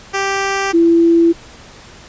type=tone pair in turn; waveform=10% pulse / sine; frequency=392 / 335.5 Hz; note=G4 / E4; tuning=0 / +31 cents; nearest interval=minor third; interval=269 cents; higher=first; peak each=-7 dBFS; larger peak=neither; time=0.13-0.73 / 0.73-1.33 s; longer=neither; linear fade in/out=20 ms; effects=pink hiss -39 dBFS RMS until 2.08 s + resampled to 16000 Hz